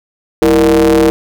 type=ring-modulated tone; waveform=square; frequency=69.2 Hz; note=C#2; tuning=2 cents flat; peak=-4 dBFS; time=0.42-1.1 s; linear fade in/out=0 ms; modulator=396 Hz; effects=none